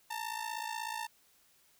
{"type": "ring-modulated tone", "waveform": "sawtooth", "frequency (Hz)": 899, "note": "A5", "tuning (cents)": 37, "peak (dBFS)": -30, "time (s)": [0.1, 1.07], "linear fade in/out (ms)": 10, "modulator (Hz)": 28.2, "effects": ["white hiss -67 dBFS RMS until 1.79 s"]}